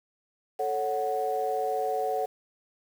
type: chord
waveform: sine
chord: F# minor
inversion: first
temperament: equal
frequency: 440 / 554.4 / 740 Hz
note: A4 / C#5 / F#5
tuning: 0 / 0 / 0 cents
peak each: -30 / -32 / -28 dBFS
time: 0.59-2.26 s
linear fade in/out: 10 ms
effects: tanh soft clip ceiling -17 dBFS + 8-bit